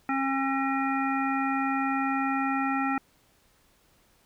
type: harmonic tone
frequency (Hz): 270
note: C#4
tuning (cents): -45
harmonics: 1 / 3 / 5 / 7 / 9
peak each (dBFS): -28 / -30 / -31 / -35 / -37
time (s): 0.09-2.98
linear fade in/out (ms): 2
effects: pink hiss -64 dBFS RMS until 4.25 s